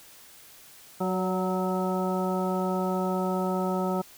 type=harmonic tone with a mistuned harmonic; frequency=185 Hz; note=F#3; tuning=in tune; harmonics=1 / 2 / 3 / 4 / 5 / 7; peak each=-28 / -31 / -33 / -34 / -35 / -36 dBFS; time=1-4.02 s; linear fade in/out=10 ms; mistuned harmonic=3; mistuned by=+29 cents; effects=white hiss -51 dBFS RMS until 4.17 s